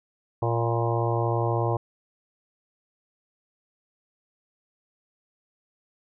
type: harmonic tone with a mistuned harmonic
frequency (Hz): 116.54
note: A#2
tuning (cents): 0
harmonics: 1 / 3 / 4 / 5 / 6 / 7 / 8 / 9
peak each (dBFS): -25 / -30 / -31 / -32 / -33 / -33 / -34 / -35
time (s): 0.42-1.77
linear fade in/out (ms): 5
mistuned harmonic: 8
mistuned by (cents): +45
effects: none

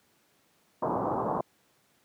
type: low-pass noise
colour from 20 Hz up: white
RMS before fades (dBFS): -29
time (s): 0.82-1.41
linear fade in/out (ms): 5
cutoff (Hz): 1100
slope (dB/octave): 48
effects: pink hiss -67 dBFS RMS until 2.04 s + high-pass 150 Hz 12 dB/octave

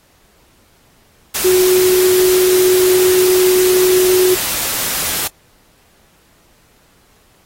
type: tone in noise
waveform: sine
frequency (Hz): 368.1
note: F#4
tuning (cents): -9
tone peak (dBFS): -9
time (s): 1.44-4.35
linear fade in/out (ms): 10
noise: white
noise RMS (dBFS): -19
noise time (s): 1.34-5.28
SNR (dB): +7
effects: pink hiss -53 dBFS RMS until 7.45 s + AAC 48 kbps

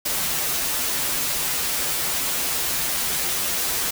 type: noise with comb filter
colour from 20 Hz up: white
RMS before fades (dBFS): -24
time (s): 0.05-3.91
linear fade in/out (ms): 10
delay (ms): 9.5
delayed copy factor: -0.9
effects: none

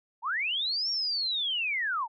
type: linear two-way sweep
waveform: sine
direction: up then down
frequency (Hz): 830.6 to 5588 to 830.6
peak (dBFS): -27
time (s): 0.22-2.08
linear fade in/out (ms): 50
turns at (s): 0.9
effects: none

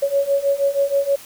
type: beating tone pair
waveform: sine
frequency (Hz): 554.4 / 560.7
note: C#5 / C#5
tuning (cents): 0 / +20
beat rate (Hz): 6.3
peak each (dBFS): -20 / -18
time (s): 0.02-1.16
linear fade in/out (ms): 10
effects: white hiss -41 dBFS RMS until 1.25 s

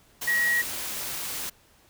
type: tone in noise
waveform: sine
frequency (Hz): 1905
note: A#6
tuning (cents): +37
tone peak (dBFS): -21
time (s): 0.27-0.62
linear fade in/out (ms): 10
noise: white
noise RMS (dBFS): -33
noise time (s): 0.21-1.5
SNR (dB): +9
effects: pink hiss -59 dBFS RMS until 1.89 s

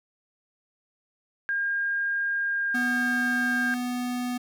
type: tone with pitch glide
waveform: sine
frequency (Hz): 1613 to 1600.9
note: G6 to G6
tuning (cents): +49 to +36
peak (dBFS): -24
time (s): 1.49-3.74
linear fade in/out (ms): 0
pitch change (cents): -13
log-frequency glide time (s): 2.35-3.55
type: tone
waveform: square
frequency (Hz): 246.9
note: B3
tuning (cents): 0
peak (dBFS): -28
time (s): 2.74-4.38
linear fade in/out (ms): 10
effects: none

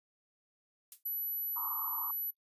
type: noise with exponential decay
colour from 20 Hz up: violet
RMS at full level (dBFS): -41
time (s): 0.92-1.03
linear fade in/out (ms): 1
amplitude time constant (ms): 22
type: tone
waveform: sine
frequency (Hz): 11860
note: F#9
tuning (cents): +3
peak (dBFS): -33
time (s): 1.05-2.31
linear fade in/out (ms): 10
type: band-pass noise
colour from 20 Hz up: white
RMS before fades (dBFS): -43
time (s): 1.56-2.11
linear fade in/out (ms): 2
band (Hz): 890 to 1200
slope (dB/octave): 96
effects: noise-tail reverb RT60 0.1 s tail -24 dB re dry + resampled to 32000 Hz

